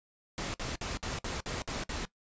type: noise bursts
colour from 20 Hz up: pink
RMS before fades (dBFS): -36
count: 8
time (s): 0.38-2.052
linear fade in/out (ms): 0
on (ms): 160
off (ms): 56
effects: noise-tail reverb RT60 0.1 s tail -18 dB re dry + resampled to 16000 Hz